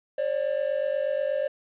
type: tone pair together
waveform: triangle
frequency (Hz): 541.7 / 590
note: C#5 / D5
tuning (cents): -40 / +8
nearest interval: minor second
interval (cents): 148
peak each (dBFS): -25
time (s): 0.18-1.48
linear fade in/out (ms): 5
effects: resampled to 8000 Hz + 9-bit